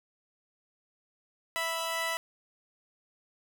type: tone pair together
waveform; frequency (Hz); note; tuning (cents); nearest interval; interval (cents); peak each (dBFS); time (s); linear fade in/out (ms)
15% pulse; 659 / 987.4; E5 / B5; -1 / -1; perfect fifth; 700; -27; 1.56-2.17; 0
effects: none